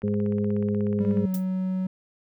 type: click train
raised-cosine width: 0.5 ms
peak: -30 dBFS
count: 20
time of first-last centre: 0.02-1.172 s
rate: 16.5 Hz
type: harmonic tone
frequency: 103.1 Hz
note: G#2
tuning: 12 cents flat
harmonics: 1 / 2 / 4 / 5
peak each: -29 / -24 / -29 / -36 dBFS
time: 0.03-1.26 s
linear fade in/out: 10 ms
type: tone with pitch glide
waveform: triangle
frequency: 196.2 to 186.58 Hz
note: G3 to F#3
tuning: +2 to +15 cents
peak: -22 dBFS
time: 1-1.87 s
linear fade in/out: 5 ms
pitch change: -87 cents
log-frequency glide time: 1.12-1.3 s
type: noise with exponential decay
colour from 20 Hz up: violet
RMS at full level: -32 dBFS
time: 1.34-1.46 s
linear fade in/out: 1 ms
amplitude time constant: 24 ms
effects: none